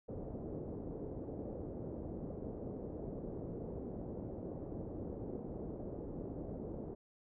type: low-pass noise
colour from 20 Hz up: white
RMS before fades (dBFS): -44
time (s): 0.08-6.95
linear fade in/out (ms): 10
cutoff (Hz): 490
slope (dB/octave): 24
effects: none